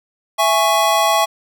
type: chord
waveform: square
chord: C# minor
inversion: first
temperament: just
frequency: 665.2 / 831.5 / 1108.7 Hz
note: E5 / G#5 / C#6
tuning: +16 / +2 / 0 cents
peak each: -18 dBFS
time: 0.38-1.26 s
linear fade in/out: 20 ms
effects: none